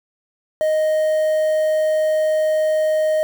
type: tone with quantisation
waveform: triangle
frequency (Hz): 622.3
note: D#5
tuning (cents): 0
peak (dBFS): -13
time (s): 0.61-3.23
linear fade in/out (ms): 0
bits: 6
effects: none